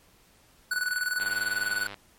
square tone with tremolo, 1481 Hz, F#6, 1 cent sharp, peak -25 dBFS, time 0.71-1.87 s, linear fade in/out 5 ms, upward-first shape square, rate 20 Hz, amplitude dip 60%
click train, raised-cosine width 0.3 ms, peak -23 dBFS, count 76, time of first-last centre 1.2-1.943 s, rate 101 Hz
effects pink hiss -60 dBFS RMS until 2.18 s + MP3 64 kbps

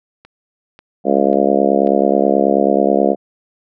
click train, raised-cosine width 0.3 ms, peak -24 dBFS, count 4, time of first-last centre 0.25-1.872 s, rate 1.85 Hz
harmonic tone, 69.3 Hz, C#2, in tune, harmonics 3 / 4 / 5 / 6 / 7 / 8 / 9 / 10, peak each -19 / -19 / -19 / -19 / -19 / -19 / -19 / -19 dBFS, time 1.04-3.16 s, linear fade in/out 50 ms
effects none

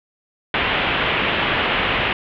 white low-pass noise, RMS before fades -20 dBFS, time 0.54-2.13 s, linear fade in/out 2 ms, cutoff 3200 Hz, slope 48 dB/octave, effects none

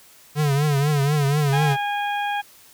square tone with vibrato, 144.6 Hz, D3, 27 cents flat, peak -18 dBFS, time 0.35-1.77 s, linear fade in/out 50 ms, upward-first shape triangle, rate 4.1 Hz, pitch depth 110 cents each way
harmonic tone, 819 Hz, G#5, 24 cents flat, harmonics 1 / 2 / 3 / 4, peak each -23 / -29 / -33 / -35 dBFS, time 1.52-2.42 s, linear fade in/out 20 ms
effects white hiss -50 dBFS RMS until 2.73 s

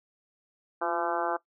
harmonic tone with a mistuned harmonic, 170 Hz, F3, 46 cents flat, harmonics 2 / 3 / 4 / 5 / 6 / 7 / 8 / 9, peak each -35 / -36 / -33 / -33 / -37 / -35 / -36 / -39 dBFS, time 0.81-1.37 s, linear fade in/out 10 ms, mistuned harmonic 2, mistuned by +44 cents, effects noise-tail reverb RT60 0.1 s tail -18 dB re dry

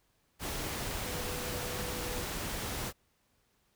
sine tone in noise, 493.9 Hz, B4, in tune, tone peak -43 dBFS, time 1.03-2.25 s, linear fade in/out 50 ms, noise pink, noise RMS -37 dBFS, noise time 0.39-2.93 s, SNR -9 dB, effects pink hiss -73 dBFS RMS until 3.75 s

